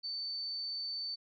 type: tone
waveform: sine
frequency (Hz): 4538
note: C#8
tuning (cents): +40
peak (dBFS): -36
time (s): 0.03-1.16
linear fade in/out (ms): 20
effects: none